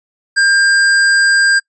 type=tone; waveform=square; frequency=1600 Hz; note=G6; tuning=35 cents sharp; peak=-9 dBFS; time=0.36-1.6 s; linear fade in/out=20 ms; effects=noise-tail reverb RT60 0.1 s tail -25 dB re dry + resampled to 22050 Hz